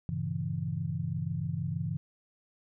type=chord; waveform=sine; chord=G diminished seventh; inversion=none; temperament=equal; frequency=98 / 116.54 / 138.59 / 164.81 Hz; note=G2 / Bb2 / Db3 / Fb3; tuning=0 / 0 / 0 / 0 cents; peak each=-37 / -40 / -35 / -34 dBFS; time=0.09-1.97 s; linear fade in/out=0 ms; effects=none